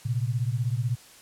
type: beating tone pair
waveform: sine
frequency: 115 / 131 Hz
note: A#2 / C3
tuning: -23 / +2 cents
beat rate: 16 Hz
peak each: -26 / -28 dBFS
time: 0.05-0.96 s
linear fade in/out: 10 ms
effects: white hiss -51 dBFS RMS until 1.21 s + low-pass 11000 Hz 12 dB/octave